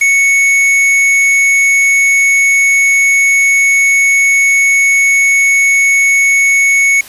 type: tone with hard clipping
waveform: sine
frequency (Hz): 2215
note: C#7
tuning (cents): -2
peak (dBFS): -8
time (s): 0.01-7.01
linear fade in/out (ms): 5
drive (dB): 9
effects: white hiss -33 dBFS RMS until 7.08 s + resampled to 32000 Hz